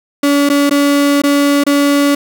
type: tone with dropouts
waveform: 35% pulse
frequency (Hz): 285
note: C#4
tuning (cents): +48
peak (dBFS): -7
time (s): 0.23-2.15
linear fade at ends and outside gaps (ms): 5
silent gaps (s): 0.491-0.498 / 0.696-0.709 / 1.219-1.236 / 1.638-1.665
effects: none